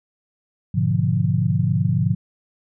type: chord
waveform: sine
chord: G# diminished seventh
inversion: none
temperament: equal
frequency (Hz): 103.83 / 123.47 / 146.83 / 174.61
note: G#2 / B2 / D3 / F3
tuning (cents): 0 / 0 / 0 / 0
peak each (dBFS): -22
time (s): 0.74-2.15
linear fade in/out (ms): 10
effects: none